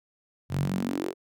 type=tone with high-pass filter sweep; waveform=sawtooth; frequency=46.25 Hz; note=F#1; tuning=in tune; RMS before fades=-29 dBFS; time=0.49-1.14 s; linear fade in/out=50 ms; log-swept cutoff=110 to 410 Hz; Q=5.5; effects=none